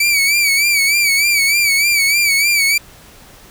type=tone with vibrato; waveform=sawtooth; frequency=2293 Hz; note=D7; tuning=42 cents flat; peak=-8 dBFS; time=0-2.78 s; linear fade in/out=5 ms; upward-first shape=sine; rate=3.3 Hz; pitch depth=75 cents each way; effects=pink hiss -42 dBFS RMS until 3.5 s